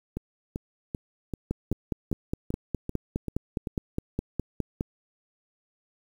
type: two click trains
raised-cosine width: 3 ms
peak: -14 / -18 dBFS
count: 17 / 10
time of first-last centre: 1.51-4.809 / 0.17-3.672 s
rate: 4.85 / 2.57 Hz
effects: 8-bit